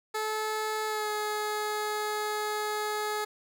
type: tone with pitch glide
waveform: 15% pulse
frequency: 432.4 to 423.3 Hz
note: A4 to G#4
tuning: -30 to +33 cents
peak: -23 dBFS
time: 0.14-3.25 s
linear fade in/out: 10 ms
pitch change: -37 cents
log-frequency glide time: 0.87-1.09 s
effects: none